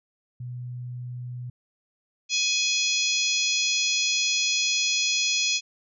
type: tone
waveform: sine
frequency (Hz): 123.47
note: B2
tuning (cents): 0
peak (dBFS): -32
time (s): 0.4-1.5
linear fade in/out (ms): 5
type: harmonic tone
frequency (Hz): 838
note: G#5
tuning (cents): +15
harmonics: 3 / 4 / 5 / 6 / 7 / 8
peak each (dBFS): -27 / -28 / -29 / -30 / -30 / -31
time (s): 2.29-5.61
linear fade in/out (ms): 50
effects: none